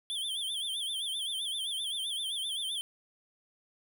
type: tone with vibrato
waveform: square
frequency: 3322 Hz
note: G#7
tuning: in tune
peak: -33 dBFS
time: 0.1-2.81 s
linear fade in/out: 0 ms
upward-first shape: sine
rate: 7.7 Hz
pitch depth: 130 cents each way
effects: none